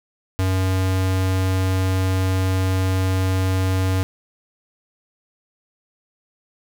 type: tone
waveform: square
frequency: 94 Hz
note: F#2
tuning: 28 cents sharp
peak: -18 dBFS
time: 0.39-4.03 s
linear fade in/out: 0 ms
effects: none